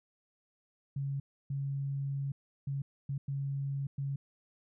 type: tone bursts at uneven times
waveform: sine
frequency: 138.59 Hz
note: C#3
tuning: in tune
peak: -32 dBFS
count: 6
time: 0.96-1.2 / 1.5-2.32 / 2.67-2.82 / 3.09-3.18 / 3.28-3.87 / 3.98-4.16 s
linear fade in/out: 5 ms
effects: none